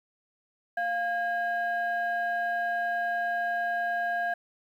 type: tone pair together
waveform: sine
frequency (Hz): 698.5 / 1629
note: F5 / G#6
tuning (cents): 0 / -34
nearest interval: octave + minor third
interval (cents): 1466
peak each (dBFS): -27 / -29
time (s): 0.77-4.34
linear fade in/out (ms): 5
effects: tanh soft clip ceiling -21 dBFS + 10-bit